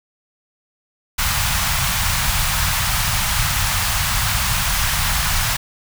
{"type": "band-stop noise", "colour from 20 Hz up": "pink", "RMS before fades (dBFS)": -19, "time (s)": [1.18, 5.57], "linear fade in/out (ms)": 10, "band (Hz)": [150, 850], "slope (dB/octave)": 24, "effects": []}